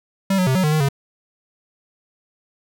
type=tone with pitch steps; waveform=square; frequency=193.9 / 183.4 / 130.7 / 186.3 / 151.9 / 155 / 138.8 Hz; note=G3 / F#3 / C3 / F#3 / D#3 / D#3 / C#3; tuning=-19 / -15 / -1 / +12 / -41 / -6 / +3 cents; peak=-16 dBFS; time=0.3-0.888 s; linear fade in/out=5 ms; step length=84 ms; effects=none